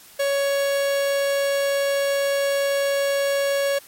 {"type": "tone", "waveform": "45% pulse", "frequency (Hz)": 558, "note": "C#5", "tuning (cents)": 11, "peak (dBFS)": -19, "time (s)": [0.19, 3.79], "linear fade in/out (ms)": 10, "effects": ["white hiss -47 dBFS RMS until 3.87 s", "MP3 64 kbps"]}